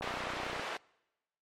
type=click train; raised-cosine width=1 ms; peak=-26 dBFS; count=19; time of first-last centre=0.01-0.596 s; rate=30.7 Hz
type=band-pass noise; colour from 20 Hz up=pink; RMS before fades=-39 dBFS; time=0.02-0.77 s; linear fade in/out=2 ms; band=560 to 2800 Hz; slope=12 dB/octave
effects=noise-tail reverb RT60 1.0 s tail -25 dB re dry + MP3 64 kbps